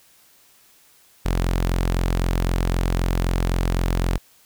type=tone; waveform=sawtooth; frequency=43.87 Hz; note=F1; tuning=9 cents sharp; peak=-15 dBFS; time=1.25-4.18 s; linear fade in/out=10 ms; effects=white hiss -55 dBFS RMS until 4.45 s